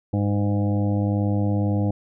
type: harmonic tone with a mistuned harmonic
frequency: 102 Hz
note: G#2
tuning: 31 cents flat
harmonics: 1 / 2 / 3 / 5 / 6 / 7 / 8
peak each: -21 / -25 / -27 / -32 / -37 / -37 / -39 dBFS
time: 0.13-1.91 s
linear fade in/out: 5 ms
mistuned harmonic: 1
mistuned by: +16 cents
effects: none